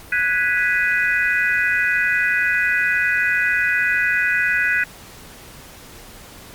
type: chord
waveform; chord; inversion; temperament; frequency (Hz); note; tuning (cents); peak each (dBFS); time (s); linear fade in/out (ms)
sine; G# minor seventh; third; equal; 1480 / 1661.2 / 1975.5 / 2489; F#6 / G#6 / B6 / D#7; 0 / 0 / 0 / 0; -20 / -22 / -21 / -24; 0.12-4.84; 5
effects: pink hiss -41 dBFS RMS until 6.54 s + Opus 48 kbps